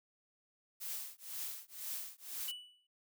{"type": "noise with tremolo", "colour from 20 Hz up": "blue", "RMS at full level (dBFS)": -40, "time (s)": [0.8, 2.52], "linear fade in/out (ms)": 20, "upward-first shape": "triangle", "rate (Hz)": 2, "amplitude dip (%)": 100}
{"type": "tone with exponential decay", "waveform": "triangle", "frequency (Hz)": 2960, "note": "F#7", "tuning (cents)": 0, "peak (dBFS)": -36, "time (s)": [2.48, 2.87], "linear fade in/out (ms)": 5, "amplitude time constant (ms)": 83}
{"effects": []}